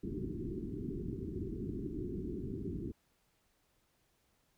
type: low-pass noise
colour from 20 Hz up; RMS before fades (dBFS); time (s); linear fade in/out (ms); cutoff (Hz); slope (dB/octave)
white; -40; 0.03-2.92; 10; 400; 96
effects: pink hiss -75 dBFS RMS until 4.57 s